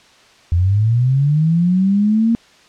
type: linear sweep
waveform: sine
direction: up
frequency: 82.8 to 233 Hz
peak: -11 dBFS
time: 0.52-2.35 s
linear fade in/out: 0 ms
effects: white hiss -48 dBFS RMS until 2.68 s + low-pass 5000 Hz 12 dB/octave